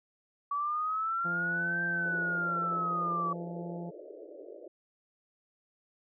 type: linear two-way sweep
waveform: sine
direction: up then down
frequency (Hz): 1137 to 1573 to 1137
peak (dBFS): -29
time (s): 0.51-3.33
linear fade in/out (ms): 5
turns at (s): 1.84
type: harmonic tone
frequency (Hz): 172.2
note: F3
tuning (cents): -24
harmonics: 1 / 2 / 3 / 4 / 5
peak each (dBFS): -38 / -44 / -48 / -47 / -52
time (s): 1.24-3.91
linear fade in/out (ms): 20
type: band-pass noise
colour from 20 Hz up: white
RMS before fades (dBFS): -47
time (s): 2.05-4.68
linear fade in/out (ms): 5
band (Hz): 310 to 620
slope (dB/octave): 96
effects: none